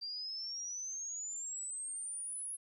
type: exponential sweep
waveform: sine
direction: up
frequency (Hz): 4693 to 10640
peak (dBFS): -39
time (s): 0.01-2.57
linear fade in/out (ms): 20
effects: 13-bit